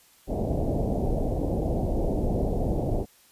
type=low-pass noise; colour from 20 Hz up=pink; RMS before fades=-26 dBFS; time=0.27-3.06 s; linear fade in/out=50 ms; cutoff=730 Hz; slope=48 dB/octave; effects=white hiss -58 dBFS RMS until 3.31 s + resampled to 32000 Hz